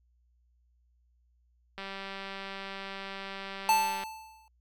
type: click train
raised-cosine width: 0.3 ms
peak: -24 dBFS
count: 441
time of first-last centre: 1.78-4.036 s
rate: 195 Hz
type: tone with exponential decay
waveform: square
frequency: 880 Hz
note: A5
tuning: in tune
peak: -20 dBFS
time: 3.69-4.48 s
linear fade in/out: 1 ms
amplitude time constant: 170 ms
effects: added 60 Hz sine -65 dBFS peak until 4.6 s